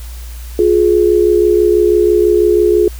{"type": "tone pair together", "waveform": "sine", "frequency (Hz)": [354.1, 420.2], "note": ["F4", "G#4"], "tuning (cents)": [24, 20], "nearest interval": "minor third", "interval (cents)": 296, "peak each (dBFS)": -10, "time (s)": [0.59, 2.88], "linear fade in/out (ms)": 2, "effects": ["added 59 Hz sine -25 dBFS peak until 2.99 s", "white hiss -38 dBFS RMS until 2.99 s"]}